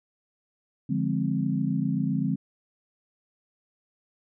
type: chord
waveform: sine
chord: D half-diminished seventh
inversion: none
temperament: equal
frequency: 146.83 / 174.61 / 207.7 / 261.6 Hz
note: D3 / F3 / Ab3 / C4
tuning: 0 / 0 / 0 / 0 cents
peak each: -29 dBFS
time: 0.89-2.36 s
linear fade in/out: 10 ms
effects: none